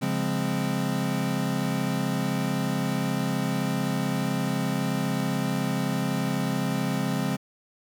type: chord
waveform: square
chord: Db major seventh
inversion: none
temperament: equal with one note detuned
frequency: 138.59 / 174.61 / 206.2 / 261.6 Hz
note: Db3 / F3 / Ab3 / C4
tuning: 0 / 0 / -12 / 0 cents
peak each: -31 dBFS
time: 0.01-7.37 s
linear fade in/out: 20 ms
effects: none